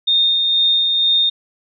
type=tone with tremolo; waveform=sine; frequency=3662 Hz; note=A#7; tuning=32 cents flat; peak=-11 dBFS; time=0.07-1.3 s; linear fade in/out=10 ms; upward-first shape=sine; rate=2.1 Hz; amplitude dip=30%; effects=none